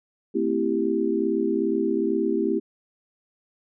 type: chord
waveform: sine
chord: A minor seventh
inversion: none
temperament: equal with one note detuned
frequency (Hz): 224.8 / 261.6 / 329.6 / 392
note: A3 / C4 / E4 / G4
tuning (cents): +37 / 0 / 0 / 0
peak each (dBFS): -28 / -28 / -25 / -25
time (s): 0.34-2.6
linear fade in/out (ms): 20
effects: none